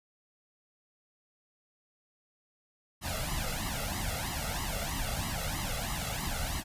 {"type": "noise with flanger", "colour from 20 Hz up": "pink", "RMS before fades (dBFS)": -34, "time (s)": [3.01, 6.64], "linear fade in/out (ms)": 50, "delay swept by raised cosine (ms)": [0.99, 1.5], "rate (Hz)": 3.1, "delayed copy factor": 0.9, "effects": ["resampled to 32000 Hz"]}